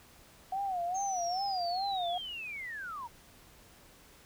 sine tone with vibrato, 742 Hz, F#5, 5 cents sharp, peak -31 dBFS, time 0.52-2.18 s, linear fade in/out 5 ms, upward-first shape sine, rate 2.4 Hz, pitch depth 130 cents each way
sine linear sweep, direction down, 6480 to 890 Hz, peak -38 dBFS, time 0.94-3.08 s, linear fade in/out 20 ms
effects pink hiss -58 dBFS RMS until 4.25 s

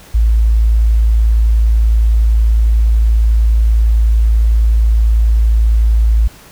sine tone, 55.4 Hz, A1, 13 cents sharp, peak -7 dBFS, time 0.14-6.28 s, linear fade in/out 10 ms, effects pink hiss -40 dBFS RMS until 6.51 s

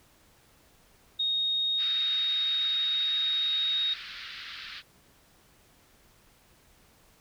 sine tone with pitch glide, 3729 to 3751 Hz, A#7 to A#7, 0 to +10 cents, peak -25 dBFS, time 1.19-3.94 s, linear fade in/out 10 ms, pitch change +10 cents, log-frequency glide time 1.53-3.31 s
white band-pass noise, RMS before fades -42 dBFS, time 1.77-4.83 s, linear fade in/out 50 ms, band 1300 to 4500 Hz, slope 48 dB/octave
effects pink hiss -61 dBFS RMS until 7.2 s

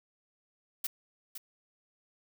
blue noise with echo, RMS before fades -33 dBFS, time 0.84-0.87 s, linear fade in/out 5 ms, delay 510 ms, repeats 1, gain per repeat -9 dB, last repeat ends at 1.38 s, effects none

